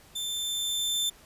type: tone with level ramp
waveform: sawtooth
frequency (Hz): 3551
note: A7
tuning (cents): +15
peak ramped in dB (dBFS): -28 to -22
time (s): 0.15-1.1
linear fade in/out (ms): 10
effects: pink hiss -55 dBFS RMS until 1.25 s + resampled to 32000 Hz